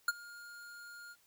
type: tone with ADSR envelope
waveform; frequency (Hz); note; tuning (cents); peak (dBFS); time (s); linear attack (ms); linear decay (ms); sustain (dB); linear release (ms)
square; 1416; F6; +23; -26; 0.08-1.16; 4; 31; -23; 48
effects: white hiss -69 dBFS RMS until 1.26 s